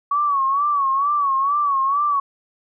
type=tone with vibrato; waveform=sine; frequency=1124 Hz; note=C#6; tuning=24 cents sharp; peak=-16 dBFS; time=0.11-2.2 s; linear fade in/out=5 ms; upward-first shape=sine; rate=2.2 Hz; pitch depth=88 cents each way; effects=none